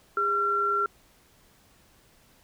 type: tone pair together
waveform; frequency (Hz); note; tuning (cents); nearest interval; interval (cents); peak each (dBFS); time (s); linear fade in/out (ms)
sine; 405.8 / 1364.9; G#4 / F6; -40 / -40; octave + major sixth; 2100; -31 / -23; 0.17-0.86; 2
effects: pink hiss -60 dBFS RMS until 2.43 s